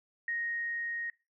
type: tone with level ramp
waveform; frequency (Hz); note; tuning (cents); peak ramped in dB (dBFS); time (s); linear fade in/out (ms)
sine; 1869; A#6; +4; -31 to -34; 0.28-1.1; 2
effects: noise-tail reverb RT60 0.3 s tail -22 dB re dry